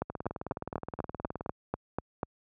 two click trains, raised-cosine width 1 ms, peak -22 / -16 dBFS, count 27 / 10, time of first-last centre 0.1-1.461 / 0.02-2.231 s, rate 19.1 / 4.07 Hz, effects high-pass 60 Hz 12 dB/octave

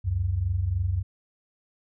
sine tone pair together, 70 / 93.35 Hz, C#2 / F#2, +18 / +16 cents, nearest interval perfect fourth, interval 498 cents, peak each -29 / -24 dBFS, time 0.04-1.03 s, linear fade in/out 20 ms, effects none

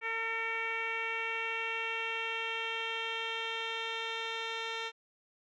10% pulse tone with low-pass filter sweep, 453.1 Hz, A#4, 49 cents flat, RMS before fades -36 dBFS, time 0.01-4.92 s, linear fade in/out 50 ms, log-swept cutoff 2200 to 4000 Hz, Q 3.8, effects none

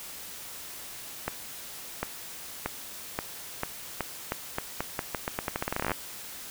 accelerating click train, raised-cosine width 0.5 ms, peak -13 dBFS, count 27, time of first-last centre 1.28-5.917 s, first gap 750 ms, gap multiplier 0.84, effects white hiss -42 dBFS RMS until 6.5 s

